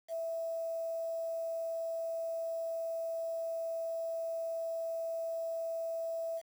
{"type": "tone with quantisation", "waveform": "sine", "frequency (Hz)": 659.3, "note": "E5", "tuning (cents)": 0, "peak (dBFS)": -34, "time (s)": [0.08, 6.42], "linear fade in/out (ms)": 50, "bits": 9, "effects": []}